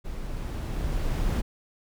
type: noise with level ramp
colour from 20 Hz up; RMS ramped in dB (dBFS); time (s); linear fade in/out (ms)
brown; -35 to -24; 0.04-1.42; 20
effects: none

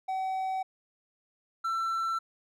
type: tone pair in turn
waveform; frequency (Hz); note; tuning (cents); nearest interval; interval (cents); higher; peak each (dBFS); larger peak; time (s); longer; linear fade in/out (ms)
triangle; 759 / 1341.1; F#5 / E6; +44 / +29; minor seventh; 985; second; -27 / -26; second; 0.08-0.63 / 1.64-2.19; neither; 10
effects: none

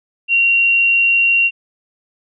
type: tone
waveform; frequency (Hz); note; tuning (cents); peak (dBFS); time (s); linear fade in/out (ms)
sine; 2753; F7; -25; -10; 0.28-1.51; 50
effects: none

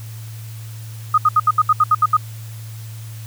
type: tone bursts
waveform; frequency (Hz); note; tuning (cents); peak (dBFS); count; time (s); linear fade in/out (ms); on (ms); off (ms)
sine; 1244.5; D#6; 0; -9; 10; 1.14-2.169; 5; 39; 71
effects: added 111 Hz sine -30 dBFS peak until 3.26 s + white hiss -43 dBFS RMS until 3.26 s

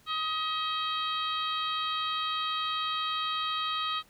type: harmonic tone with a mistuned harmonic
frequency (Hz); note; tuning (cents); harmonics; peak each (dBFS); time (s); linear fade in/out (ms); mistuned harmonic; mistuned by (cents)
637; D#5; +41; 2 / 3 / 4 / 5 / 6 / 7; -31 / -43 / -41 / -36 / -36 / -46; 0.06-4.03; 50; 2; -23
effects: pink hiss -61 dBFS RMS until 4.09 s

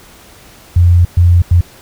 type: tone bursts at uneven times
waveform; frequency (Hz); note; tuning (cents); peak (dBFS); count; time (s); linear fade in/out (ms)
sine; 87.31; F2; 0; -4; 3; 0.76-1.05 / 1.17-1.42 / 1.51-1.61; 5
effects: pink hiss -40 dBFS RMS until 1.81 s

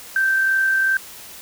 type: tone with amplitude modulation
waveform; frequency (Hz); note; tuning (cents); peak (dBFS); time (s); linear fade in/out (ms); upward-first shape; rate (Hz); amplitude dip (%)
sine; 1562; G6; -7; -14; 0.16-0.97; 2; sine; 42.5; 25
effects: white hiss -39 dBFS RMS until 1.41 s

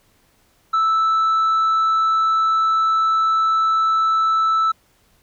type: tone with tanh clipping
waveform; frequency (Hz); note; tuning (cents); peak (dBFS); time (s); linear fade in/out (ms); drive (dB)
triangle; 1316; E6; -3; -15; 0.73-4.72; 10; 7
effects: pink hiss -59 dBFS RMS until 5.22 s

